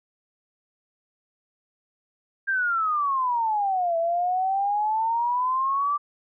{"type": "exponential two-way sweep", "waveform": "sine", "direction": "down then up", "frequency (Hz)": [1609, 660, 1177], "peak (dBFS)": -21, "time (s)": [2.47, 5.98], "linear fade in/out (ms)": 20, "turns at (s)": 3.97, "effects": []}